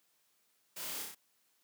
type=noise with echo; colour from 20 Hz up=white; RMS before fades=-44 dBFS; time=0.76-1.03 s; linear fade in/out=10 ms; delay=30 ms; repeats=4; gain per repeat=-2 dB; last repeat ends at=1.15 s; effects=white hiss -74 dBFS RMS until 1.63 s + high-pass 150 Hz 12 dB/octave